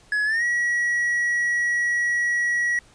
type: tone with pitch glide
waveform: triangle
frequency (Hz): 1691 to 1920.1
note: G#6 to B6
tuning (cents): +31 to -49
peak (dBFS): -18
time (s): 0.12-2.79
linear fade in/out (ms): 2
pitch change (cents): +220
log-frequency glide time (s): 0.25-0.44
effects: pink hiss -54 dBFS RMS until 2.94 s + resampled to 22050 Hz